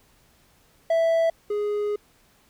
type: tone pair in turn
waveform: triangle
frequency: 659.3 / 415.3 Hz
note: E5 / G#4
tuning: 0 / 0 cents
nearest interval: minor sixth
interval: 800 cents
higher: first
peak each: -16 / -21 dBFS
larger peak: first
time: 0.9-1.3 / 1.5-1.96 s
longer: second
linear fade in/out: 5 ms
effects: pink hiss -60 dBFS RMS until 2.49 s